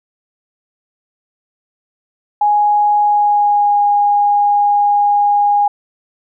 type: tone with pitch glide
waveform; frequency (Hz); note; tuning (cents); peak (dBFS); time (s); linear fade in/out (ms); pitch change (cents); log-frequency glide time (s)
sine; 830.6 to 820.1; G#5 to G#5; 0 to -22; -9; 2.41-5.68; 5; -22; 3.01-3.8
effects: none

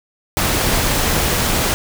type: noise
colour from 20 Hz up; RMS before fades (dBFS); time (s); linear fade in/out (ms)
pink; -17; 0.37-1.74; 0
effects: none

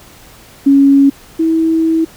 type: tone pair in turn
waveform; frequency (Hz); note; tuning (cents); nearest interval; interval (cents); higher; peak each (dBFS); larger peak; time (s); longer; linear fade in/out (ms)
sine; 277.2 / 324.1; C#4 / E4; 0 / -29; minor third; 271; second; -4 / -9; first; 0.66-1.1 / 1.39-2.05; second; 10
effects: pink hiss -40 dBFS RMS until 2.16 s

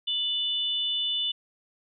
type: tone pair together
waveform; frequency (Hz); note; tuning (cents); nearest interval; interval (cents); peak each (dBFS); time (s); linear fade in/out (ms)
sine; 2960 / 3520; F#7 / A7; 0 / 0; minor third; 300; -28; 0.07-1.32; 10
effects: none

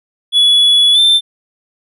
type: tone with pitch glide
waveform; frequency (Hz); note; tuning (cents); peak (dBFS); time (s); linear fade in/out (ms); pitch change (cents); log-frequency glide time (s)
triangle; 3400 to 3559; G#7 to A7; +40 to +19; -5; 0.32-1.21; 50; +79; 0.93-0.99
effects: none

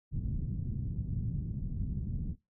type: low-pass noise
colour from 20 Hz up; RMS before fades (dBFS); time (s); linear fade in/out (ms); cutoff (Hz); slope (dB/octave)
white; -35; 0.11-2.36; 50; 170; 24
effects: noise-tail reverb RT60 0.2 s tail -19 dB re dry

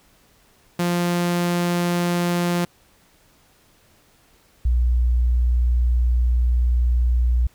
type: tone pair in turn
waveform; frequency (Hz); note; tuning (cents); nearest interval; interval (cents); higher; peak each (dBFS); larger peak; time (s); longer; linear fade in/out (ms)
sawtooth / sine; 174.61 / 60.46; F3 / B1; 0 / -36; octave + tritone; 1836; first; -15; neither; 0.79-2.65 / 4.65-7.47; second; 5
effects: pink hiss -57 dBFS RMS until 7.54 s

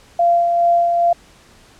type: tone with tremolo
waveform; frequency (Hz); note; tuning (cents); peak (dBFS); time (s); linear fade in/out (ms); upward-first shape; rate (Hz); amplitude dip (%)
sine; 689; F5; -24; -10; 0.19-1.13; 5; sine; 2.4; 35
effects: pink hiss -48 dBFS RMS until 1.79 s + low-pass 9000 Hz 12 dB/octave

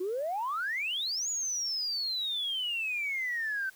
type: exponential two-way sweep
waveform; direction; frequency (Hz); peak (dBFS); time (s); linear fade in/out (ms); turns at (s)
sine; up then down; 349.2 to 6930 to 1520; -29; 0-3.7; 10; 1.29
effects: tanh soft clip ceiling -25 dBFS + white hiss -58 dBFS RMS until 3.75 s

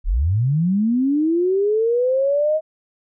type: linear sweep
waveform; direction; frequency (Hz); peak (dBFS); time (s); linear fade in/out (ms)
sine; up; 30.36 to 634; -15; 0.04-2.61; 50
effects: none

